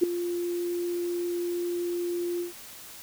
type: tone with ADSR envelope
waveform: sine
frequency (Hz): 349.2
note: F4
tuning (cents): 0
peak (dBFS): -14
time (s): 0.01-2.53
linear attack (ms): 25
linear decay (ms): 4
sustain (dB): -13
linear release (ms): 130
effects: white hiss -45 dBFS RMS until 3.02 s